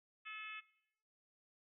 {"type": "harmonic tone", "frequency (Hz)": 431.8, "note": "A4", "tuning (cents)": -33, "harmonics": [3, 4, 5, 6, 7, 8], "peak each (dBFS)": [-52, -54, -53, -49, -58, -61], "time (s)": [0.25, 0.61], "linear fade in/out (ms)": 20, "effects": ["noise-tail reverb RT60 0.8 s tail -18 dB re dry"]}